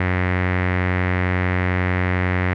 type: tone with low-pass filter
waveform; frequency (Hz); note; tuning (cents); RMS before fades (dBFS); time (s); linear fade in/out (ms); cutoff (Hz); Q
sawtooth; 91.1; F#2; -26; -20; 0-2.54; 5; 2000; 4.4
effects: none